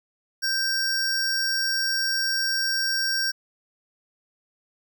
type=tone pair together; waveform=square; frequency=1568 / 5560 Hz; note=G6 / F8; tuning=0 / -9 cents; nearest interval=octave + minor seventh; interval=2191 cents; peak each=-27 / -25 dBFS; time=0.42-3.32 s; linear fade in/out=20 ms; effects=none